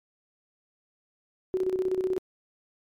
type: tone with tremolo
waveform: sine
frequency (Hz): 372.5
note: F#4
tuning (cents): +12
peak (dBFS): -22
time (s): 1.54-2.18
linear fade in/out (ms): 0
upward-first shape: square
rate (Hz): 16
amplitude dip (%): 60
effects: MP3 96 kbps